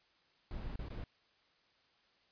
brown noise with dropouts, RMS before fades -42 dBFS, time 0.51-1.04 s, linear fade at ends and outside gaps 1 ms, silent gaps 0.757-0.792 / 0.886-0.902 s, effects white hiss -71 dBFS RMS until 2.31 s + resampled to 11025 Hz

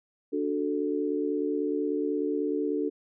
sine chord, D major, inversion none, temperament equal, 293.7 / 370 / 440 Hz, D4 / F#4 / A4, 0 / 0 / 0 cents, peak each -29 / -32 / -30 dBFS, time 0.32-2.9 s, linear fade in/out 20 ms, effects none

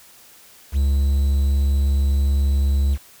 triangle tone with quantisation, 69.3 Hz, C#2, in tune, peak -13 dBFS, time 0.72-2.98 s, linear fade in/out 50 ms, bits 7, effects white hiss -48 dBFS RMS until 3.2 s

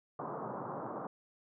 white band-pass noise, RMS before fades -41 dBFS, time 0.19-1.07 s, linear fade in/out 2 ms, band 120 to 1200 Hz, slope 48 dB/octave, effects none

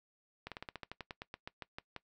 slowing click train, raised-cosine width 0.3 ms, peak -26 dBFS, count 16, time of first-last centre 0.47-1.963 s, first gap 47 ms, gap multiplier 1.1, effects noise-tail reverb RT60 0.1 s tail -20 dB re dry

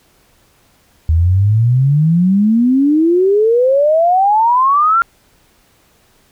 sine exponential sweep, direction up, 77.78 to 1396.9 Hz, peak -8 dBFS, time 1.09-5.02 s, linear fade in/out 0 ms, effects pink hiss -53 dBFS RMS until 6.31 s

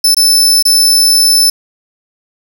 sawtooth tone with dropouts, 5274 Hz, E8, in tune, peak -3 dBFS, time 0.04-1.5 s, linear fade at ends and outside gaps 5 ms, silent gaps 0.146-0.167 / 0.626-0.652 s, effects none

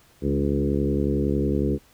harmonic tone with a mistuned harmonic, 70.9 Hz, C#2, 40 cents sharp, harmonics 1 / 2 / 3 / 4 / 5 / 6 / 7, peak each -27 / -28 / -27 / -27 / -28 / -29 / -33 dBFS, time 0.21-1.79 s, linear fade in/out 50 ms, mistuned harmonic 3, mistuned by -30 cents, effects pink hiss -57 dBFS RMS until 1.93 s

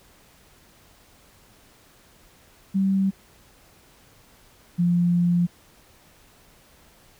sine tone pair in turn, 193.3 / 174.36 Hz, G3 / F3, -24 / -3 cents, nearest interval major second, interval 179 cents, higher first, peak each -18 / -17 dBFS, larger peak second, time 2.74-3.11 / 4.78-5.47 s, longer second, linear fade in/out 20 ms, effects pink hiss -55 dBFS RMS until 7.19 s

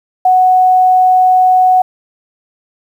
sine tone, 740 Hz, F#5, in tune, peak -5 dBFS, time 0.25-1.82 s, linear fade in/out 5 ms, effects 7-bit

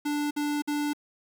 square tone bursts, 293.7 Hz, D4, in tune, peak -27 dBFS, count 3, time 0.05-0.934 s, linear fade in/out 10 ms, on 260 ms, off 52 ms, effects 9-bit

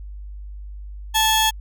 sawtooth tone pair together, 877 / 3304 Hz, A5 / G#7, -6 / -10 cents, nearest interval octave + major seventh, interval 2296 cents, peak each -14 / -16 dBFS, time 1.14-1.51 s, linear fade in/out 20 ms, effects added 50 Hz sine -32 dBFS peak until 1.6 s

